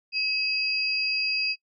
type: tone pair together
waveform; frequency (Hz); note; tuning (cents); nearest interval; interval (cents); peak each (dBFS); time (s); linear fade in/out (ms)
sine; 2562 / 4816; E7 / D8; -50 / +43; major seventh; 1093; -26; 0.12-1.56; 50
effects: noise-tail reverb RT60 0.1 s tail -25 dB re dry + MP3 64 kbps